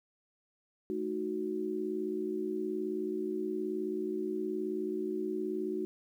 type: chord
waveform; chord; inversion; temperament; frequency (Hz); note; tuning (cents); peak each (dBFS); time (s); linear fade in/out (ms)
sine; D# diminished; second; equal with one note detuned; 216.1 / 311.1 / 370; A3 / D#4 / F#4; -31 / 0 / 0; -40 / -37 / -34; 0.9-5.85; 0
effects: 11-bit